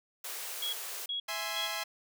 white high-pass noise, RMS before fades -40 dBFS, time 0.24-1.06 s, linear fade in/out 5 ms, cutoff 370 Hz, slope 48 dB/octave
sine tone bursts, 3322 Hz, G#7, in tune, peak -32 dBFS, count 3, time 0.62-1.67 s, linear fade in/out 5 ms, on 110 ms, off 360 ms
10% pulse chord, E augmented, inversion none, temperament equal, 659.3 / 830.6 / 1046.5 Hz, E5 / G#5 / B#5, 0 / 0 / 0 cents, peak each -30 dBFS, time 1.28-1.84 s, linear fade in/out 10 ms
effects none

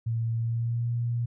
sine tone with pitch glide, 114.6 to 118.71 Hz, A#2 to A#2, -29 to +32 cents, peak -25 dBFS, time 0.06-1.26 s, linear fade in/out 10 ms, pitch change +61 cents, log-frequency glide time 0.36-0.9 s, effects none

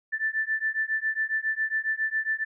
sine beating tone pair, 1760 / 1767.3 Hz, A6 / A6, 0 / +7 cents, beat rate 7.3 Hz, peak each -28 dBFS, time 0.12-2.45 s, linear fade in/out 20 ms, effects none

